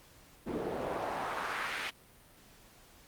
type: noise with band-pass filter sweep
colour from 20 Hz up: pink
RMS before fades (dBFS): -36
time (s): 0.46-1.91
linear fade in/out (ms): 20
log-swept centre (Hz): 330 to 2400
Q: 1.5
effects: pink hiss -59 dBFS RMS until 3.07 s + Opus 48 kbps